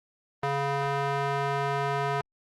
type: tone with band-pass filter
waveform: square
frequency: 140 Hz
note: C#3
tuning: 18 cents sharp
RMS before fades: -28 dBFS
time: 0.43-2.21 s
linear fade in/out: 2 ms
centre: 1000 Hz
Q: 0.96
effects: Opus 32 kbps